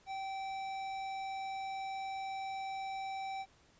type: tone with tanh clipping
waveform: sine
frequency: 774 Hz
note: G5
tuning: 22 cents flat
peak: -40 dBFS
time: 0.06-3.46 s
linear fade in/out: 50 ms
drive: 16 dB
effects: pink hiss -66 dBFS RMS until 3.79 s + resampled to 16000 Hz